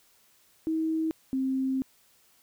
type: tone pair in turn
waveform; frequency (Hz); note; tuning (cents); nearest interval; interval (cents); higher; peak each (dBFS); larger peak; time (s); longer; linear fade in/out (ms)
sine; 319.7 / 264.2; D#4 / C4; +47 / +17; minor third; 330; first; -25; neither; 0.67-1.11 / 1.33-1.82; second; 0
effects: white hiss -63 dBFS RMS until 2.42 s